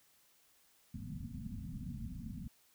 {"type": "low-pass noise", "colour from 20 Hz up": "white", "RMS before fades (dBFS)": -44, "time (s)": [0.94, 2.48], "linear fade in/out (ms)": 5, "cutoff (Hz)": 250, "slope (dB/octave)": 96, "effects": ["white hiss -69 dBFS RMS until 2.74 s"]}